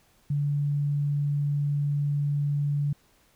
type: tone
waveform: sine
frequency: 144.4 Hz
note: D3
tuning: 29 cents flat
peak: -23 dBFS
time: 0.3-2.93 s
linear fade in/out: 5 ms
effects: pink hiss -63 dBFS RMS until 3.35 s